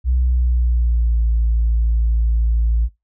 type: tone with pitch glide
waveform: sine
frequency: 62.7 to 56.51 Hz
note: B1 to A1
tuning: +27 to +47 cents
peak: -12 dBFS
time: 0.04-2.89 s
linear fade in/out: 50 ms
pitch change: -180 cents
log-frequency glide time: 0.2-1.25 s
effects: noise-tail reverb RT60 0.2 s tail -21 dB re dry + tanh soft clip ceiling -10 dBFS